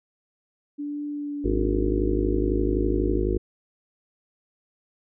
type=tone with vibrato; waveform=sine; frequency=290 Hz; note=D4; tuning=22 cents flat; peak=-28 dBFS; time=0.78-3.21 s; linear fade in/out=20 ms; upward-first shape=triangle; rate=0.94 Hz; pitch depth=21 cents each way
type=harmonic tone; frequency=51.91 Hz; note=G#1; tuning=in tune; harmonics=1 / 2 / 4 / 5 / 6 / 7 / 8 / 9; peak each=-25 / -32 / -34 / -35 / -32 / -26 / -32 / -33 dBFS; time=1.44-3.38 s; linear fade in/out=10 ms
effects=none